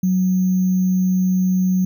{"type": "tone with sample-and-hold", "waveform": "sine", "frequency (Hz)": 185, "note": "F#3", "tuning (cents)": 0, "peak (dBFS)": -14, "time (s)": [0.03, 1.85], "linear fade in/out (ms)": 5, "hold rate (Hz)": 6300, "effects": []}